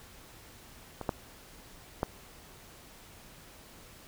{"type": "clicks", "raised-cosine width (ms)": 1, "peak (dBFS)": [-23, -14, -14], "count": 3, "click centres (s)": [1.013, 1.092, 2.031], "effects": ["pink hiss -53 dBFS RMS until 4.07 s"]}